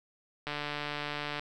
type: click train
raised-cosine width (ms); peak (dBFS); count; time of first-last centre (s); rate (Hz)
0.3; -19; 137; 0.47-1.395; 147
effects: none